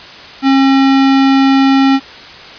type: tone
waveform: square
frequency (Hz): 270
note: C#4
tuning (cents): -45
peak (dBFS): -7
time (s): 0.42-2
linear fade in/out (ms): 50
effects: white hiss -32 dBFS RMS until 2.58 s + resampled to 11025 Hz